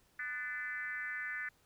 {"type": "tone with frequency modulation", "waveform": "sine", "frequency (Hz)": 1760, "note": "A6", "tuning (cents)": 0, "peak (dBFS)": -37, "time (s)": [0.19, 1.49], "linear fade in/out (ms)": 5, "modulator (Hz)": 272, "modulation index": 1.2, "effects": ["pink hiss -70 dBFS RMS until 1.65 s"]}